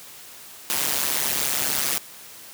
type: noise with amplitude modulation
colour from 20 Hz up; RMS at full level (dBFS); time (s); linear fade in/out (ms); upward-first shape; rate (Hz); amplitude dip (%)
white; -20; 0.7-1.98; 0; sine; 140; 95
effects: white hiss -43 dBFS RMS until 2.53 s + high-pass 100 Hz 12 dB/octave